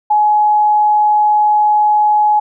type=tone; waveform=sine; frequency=843 Hz; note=G#5; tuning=26 cents sharp; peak=-8 dBFS; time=0.1-2.4 s; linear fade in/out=10 ms; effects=none